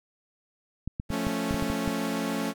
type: clicks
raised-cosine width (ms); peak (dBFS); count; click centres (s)
5; -19; 9; 0.876 / 0.999 / 1.104 / 1.269 / 1.51 / 1.543 / 1.625 / 1.701 / 1.877
type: chord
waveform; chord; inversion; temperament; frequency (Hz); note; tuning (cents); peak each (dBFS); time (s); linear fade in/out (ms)
sawtooth; F augmented; none; equal; 174.61 / 220 / 277.2; F3 / A3 / C#4; 0 / 0 / 0; -31 / -27 / -27; 1.09-2.54; 50
effects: none